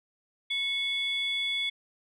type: tone pair together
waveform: sine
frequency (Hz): 2200 / 3433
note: C#7 / A7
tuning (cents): -14 / -43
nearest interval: minor sixth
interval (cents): 771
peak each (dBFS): -30 / -28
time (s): 0.5-1.7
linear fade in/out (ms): 10
effects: tanh soft clip ceiling -22 dBFS